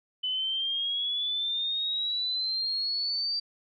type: exponential sweep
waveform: sine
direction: up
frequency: 3000 to 4674 Hz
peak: -27 dBFS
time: 0.23-3.4 s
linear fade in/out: 10 ms
effects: none

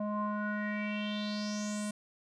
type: tone with low-pass filter sweep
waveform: square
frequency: 209.1 Hz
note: G#3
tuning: 12 cents sharp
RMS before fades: -35 dBFS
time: 0-1.91 s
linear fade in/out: 5 ms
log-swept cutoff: 800 to 9200 Hz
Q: 5.6
effects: none

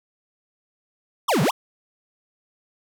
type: exponential two-way sweep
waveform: square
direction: down then up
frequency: 1268 to 125 to 1268 Hz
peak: -18 dBFS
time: 1.28-1.51 s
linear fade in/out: 10 ms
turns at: 1.42 s
effects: none

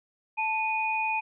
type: tone pair together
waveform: sine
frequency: 880 / 2473 Hz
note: A5 / D#7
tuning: 0 / -11 cents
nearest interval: octave + tritone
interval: 1789 cents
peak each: -28 dBFS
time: 0.37-1.21 s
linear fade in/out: 20 ms
effects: none

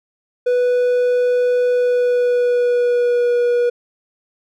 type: tone with pitch glide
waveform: triangle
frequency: 493.4 to 483 Hz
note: B4 to B4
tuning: -2 to -39 cents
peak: -11 dBFS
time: 0.46-3.7 s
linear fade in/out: 10 ms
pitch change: -37 cents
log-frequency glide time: 1.71-3.33 s
effects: none

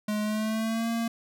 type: tone with pitch glide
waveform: square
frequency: 211 to 230.1 Hz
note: G#3 to A#3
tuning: +28 to -22 cents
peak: -27 dBFS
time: 0.08-1.08 s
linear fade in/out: 5 ms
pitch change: +150 cents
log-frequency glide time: 0.22-0.89 s
effects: none

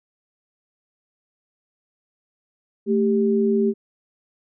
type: tone pair together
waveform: sine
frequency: 220.7 / 394.3 Hz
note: A3 / G4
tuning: +5 / +10 cents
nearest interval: minor seventh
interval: 1005 cents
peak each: -19 dBFS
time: 2.86-3.74 s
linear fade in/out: 50 ms
effects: none

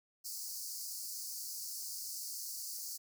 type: high-pass noise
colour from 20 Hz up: pink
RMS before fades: -43 dBFS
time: 0.24-2.98 s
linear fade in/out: 20 ms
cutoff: 4500 Hz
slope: 96 dB/octave
effects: none

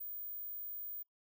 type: tone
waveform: sine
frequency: 15050 Hz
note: A#9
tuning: 15 cents sharp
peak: -40 dBFS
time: 0-1.03 s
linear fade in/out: 10 ms
effects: noise-tail reverb RT60 0.1 s tail -21 dB re dry

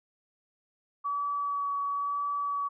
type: tone with vibrato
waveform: sine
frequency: 1140 Hz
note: C#6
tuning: 48 cents sharp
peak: -28 dBFS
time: 1.04-2.69 s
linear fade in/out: 20 ms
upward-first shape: sine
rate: 1 Hz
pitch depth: 12 cents each way
effects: none

